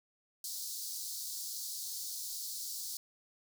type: high-pass noise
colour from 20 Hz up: pink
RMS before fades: -41 dBFS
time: 0.44-2.97 s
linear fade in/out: 2 ms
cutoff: 4200 Hz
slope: 48 dB/octave
effects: none

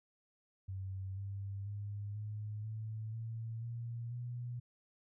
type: tone with pitch steps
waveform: sine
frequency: 95.6 / 98.91 / 102.34 / 105.89 / 109.56 / 113.36 / 117.29 / 121.36 Hz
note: G2 / G2 / G#2 / G#2 / A2 / A#2 / A#2 / B2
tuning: -43 / +16 / -25 / +34 / -7 / -48 / +11 / -30 cents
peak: -39 dBFS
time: 0.68-4.6 s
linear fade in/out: 10 ms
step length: 490 ms
effects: none

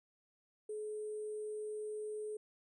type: tone with sample-and-hold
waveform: sine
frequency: 425.6 Hz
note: G#4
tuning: 42 cents sharp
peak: -39 dBFS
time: 0.69-2.37 s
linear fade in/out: 5 ms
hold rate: 8820 Hz
effects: resampled to 24000 Hz

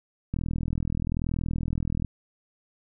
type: click train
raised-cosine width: 5 ms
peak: -16 dBFS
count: 71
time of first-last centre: 0.34-2.047 s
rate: 41 Hz
effects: none

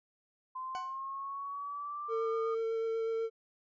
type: linear sweep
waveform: sine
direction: up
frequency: 1029 to 1230 Hz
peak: -37 dBFS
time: 0.55-2.55 s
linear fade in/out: 10 ms
type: tone with exponential decay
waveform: 40% pulse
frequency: 747 Hz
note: F#5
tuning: 16 cents sharp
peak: -35 dBFS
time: 0.75-1 s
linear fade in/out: 0 ms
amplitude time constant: 54 ms
type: tone with vibrato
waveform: triangle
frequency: 451.6 Hz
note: A4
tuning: 45 cents sharp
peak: -29 dBFS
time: 2.08-3.3 s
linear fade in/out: 50 ms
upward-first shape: sine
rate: 8.1 Hz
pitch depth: 9 cents each way
effects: resampled to 16000 Hz

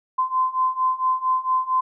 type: beating tone pair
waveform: sine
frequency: 1029 / 1033.4 Hz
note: C6 / C6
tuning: -29 / -22 cents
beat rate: 4.4 Hz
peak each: -23 / -21 dBFS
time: 0.18-1.81 s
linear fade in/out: 10 ms
effects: none

